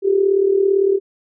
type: tone with amplitude modulation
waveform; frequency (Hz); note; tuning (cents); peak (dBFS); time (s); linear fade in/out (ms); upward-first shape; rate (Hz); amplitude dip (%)
sine; 392; G4; 0; -9; 0.02-1; 50; sine; 37.8; 70
effects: none